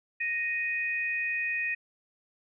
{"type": "tone pair together", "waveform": "sine", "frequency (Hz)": [1865.6, 2490], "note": ["A#6", "D#7"], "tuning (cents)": [1, 1], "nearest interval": "perfect fourth", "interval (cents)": 500, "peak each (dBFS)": [-31, -30], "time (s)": [0.2, 1.75], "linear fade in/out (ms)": 10, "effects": []}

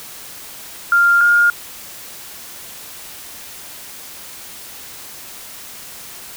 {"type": "tone pair in turn", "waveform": "sine", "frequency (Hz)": [1396.9, 1416.4], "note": ["F6", "F6"], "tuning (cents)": [0, 24], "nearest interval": "unison", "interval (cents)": 24, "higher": "second", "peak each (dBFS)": -9, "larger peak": "neither", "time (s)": [[0.92, 1.21], [1.21, 1.5]], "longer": "neither", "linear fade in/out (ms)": 2, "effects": ["white hiss -35 dBFS RMS until 6.36 s"]}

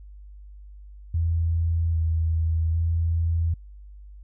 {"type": "tone with pitch steps", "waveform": "sine", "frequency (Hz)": [83.1, 81.3, 83.1], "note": ["E2", "E2", "E2"], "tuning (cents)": [15, -23, 15], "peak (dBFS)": -20, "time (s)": [1.14, 3.54], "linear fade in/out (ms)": 5, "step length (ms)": 800, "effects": ["added 50 Hz sine -41 dBFS peak until 4.23 s"]}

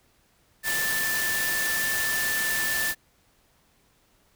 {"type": "tone in noise", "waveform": "sine", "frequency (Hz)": 1763, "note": "A6", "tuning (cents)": 3, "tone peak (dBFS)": -26, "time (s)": [0.63, 2.95], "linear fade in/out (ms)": 50, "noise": "white", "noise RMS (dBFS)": -29, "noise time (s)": [0.63, 2.95], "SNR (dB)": 0, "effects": ["pink hiss -64 dBFS RMS until 4.35 s"]}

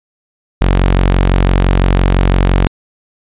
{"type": "tone", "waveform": "sawtooth", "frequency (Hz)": 45.91, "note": "F#1", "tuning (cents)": -13, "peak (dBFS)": -4, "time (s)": [0.61, 2.67], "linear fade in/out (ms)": 0, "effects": ["resampled to 8000 Hz"]}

